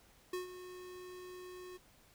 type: tone with ADSR envelope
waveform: square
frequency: 363.8 Hz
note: F#4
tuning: 29 cents flat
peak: -36 dBFS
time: 0.33-1.78 s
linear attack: 5 ms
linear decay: 130 ms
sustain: -12 dB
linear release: 19 ms
effects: pink hiss -65 dBFS RMS until 2.14 s